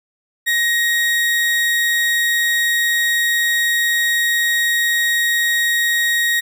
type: tone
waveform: 35% pulse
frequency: 1882 Hz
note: A#6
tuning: 16 cents sharp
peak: -13 dBFS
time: 0.46-6.41 s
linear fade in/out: 20 ms
effects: none